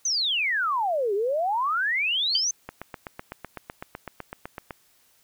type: exponential two-way sweep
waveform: sine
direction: down then up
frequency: 6340 to 385.5 to 6340 Hz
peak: -22 dBFS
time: 0.05-2.51 s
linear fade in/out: 5 ms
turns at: 1.14 s
type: tone with exponential decay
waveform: sine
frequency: 3106 Hz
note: G7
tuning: 17 cents flat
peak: -17 dBFS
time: 2.35-2.45 s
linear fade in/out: 2 ms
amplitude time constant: 20 ms
type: click train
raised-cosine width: 0.5 ms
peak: -19 dBFS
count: 17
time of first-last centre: 2.69-4.708 s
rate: 7.93 Hz
effects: white hiss -62 dBFS RMS until 5.23 s